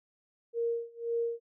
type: tone with tremolo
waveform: sine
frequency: 466.2 Hz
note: A#4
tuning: in tune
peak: -27 dBFS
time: 0.53-1.4 s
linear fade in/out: 50 ms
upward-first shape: sine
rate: 1.9 Hz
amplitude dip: 95%
effects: none